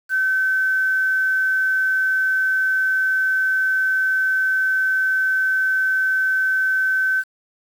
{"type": "tone with quantisation", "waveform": "sine", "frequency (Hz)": 1533, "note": "G6", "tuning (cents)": -39, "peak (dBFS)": -16, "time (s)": [0.09, 7.24], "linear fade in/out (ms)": 50, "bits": 7, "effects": []}